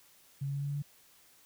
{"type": "tone with pitch steps", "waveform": "sine", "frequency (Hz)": [138.59, 139.72, 140.85, 141.99, 143.15, 144.31], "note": ["C#3", "C#3", "C#3", "C#3", "D3", "D3"], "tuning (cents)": [0, 14, 28, 42, -44, -30], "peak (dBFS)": -32, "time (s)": [0.41, 0.824], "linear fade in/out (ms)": 10, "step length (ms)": 69, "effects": ["white hiss -62 dBFS RMS until 1.45 s"]}